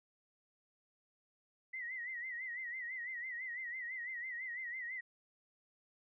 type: tone with vibrato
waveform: sine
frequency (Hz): 1975.5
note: B6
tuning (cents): 0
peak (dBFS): -40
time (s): 1.73-5.01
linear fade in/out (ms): 10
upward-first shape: sine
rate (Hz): 6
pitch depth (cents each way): 100
effects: none